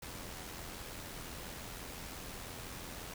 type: noise with amplitude modulation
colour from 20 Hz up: pink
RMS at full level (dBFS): -44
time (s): 0.02-3.14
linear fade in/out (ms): 5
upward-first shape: sine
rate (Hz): 85.8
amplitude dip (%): 40
effects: none